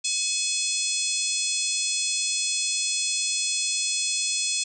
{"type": "harmonic tone", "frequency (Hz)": 851, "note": "G#5", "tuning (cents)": 42, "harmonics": [3, 4, 5, 6, 7, 8, 9, 10], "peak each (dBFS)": [-32, -32, -32, -32, -32, -32, -32, -32], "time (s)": [0.04, 4.64], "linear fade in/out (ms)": 10, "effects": []}